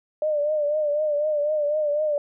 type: tone with vibrato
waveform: sine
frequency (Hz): 599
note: D5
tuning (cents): +34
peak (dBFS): -20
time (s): 0.22-2.18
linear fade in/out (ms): 2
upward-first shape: triangle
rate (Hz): 4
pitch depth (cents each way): 70
effects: none